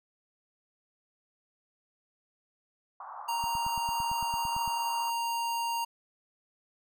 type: band-pass noise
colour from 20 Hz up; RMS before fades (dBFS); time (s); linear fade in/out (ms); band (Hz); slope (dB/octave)
pink; -43; 3-5.1; 5; 780 to 1200; 48
type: tone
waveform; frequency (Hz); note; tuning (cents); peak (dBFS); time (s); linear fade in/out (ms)
square; 932.3; A#5; 0; -30; 3.28-5.85; 10
type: click train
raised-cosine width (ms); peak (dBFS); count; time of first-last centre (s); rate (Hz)
5; -31; 12; 3.44-4.677; 8.89
effects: none